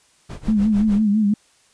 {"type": "noise with tremolo", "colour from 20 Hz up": "brown", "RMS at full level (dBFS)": -27, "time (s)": [0.29, 1.03], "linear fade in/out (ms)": 10, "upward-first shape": "sine", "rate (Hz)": 6.6, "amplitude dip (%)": 90}
{"type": "tone with vibrato", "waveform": "sine", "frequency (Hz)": 210, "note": "G#3", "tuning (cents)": 19, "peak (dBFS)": -14, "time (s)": [0.48, 1.34], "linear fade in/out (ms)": 5, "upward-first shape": "sine", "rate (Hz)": 6, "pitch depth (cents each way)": 79}
{"effects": ["white hiss -57 dBFS RMS until 1.73 s", "resampled to 22050 Hz"]}